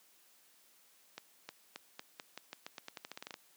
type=accelerating click train; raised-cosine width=0.2 ms; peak=-26 dBFS; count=18; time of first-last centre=1.18-3.341 s; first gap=310 ms; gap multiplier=0.87; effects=white hiss -66 dBFS RMS until 3.56 s + high-pass 200 Hz 12 dB/octave